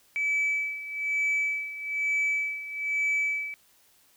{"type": "tone with tremolo", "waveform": "sine", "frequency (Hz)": 2300, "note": "D7", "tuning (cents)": -37, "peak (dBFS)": -21, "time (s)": [0.16, 3.54], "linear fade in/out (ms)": 0, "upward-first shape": "sine", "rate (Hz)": 1.1, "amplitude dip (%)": 80, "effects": ["tanh soft clip ceiling -21 dBFS", "white hiss -62 dBFS RMS until 4.16 s"]}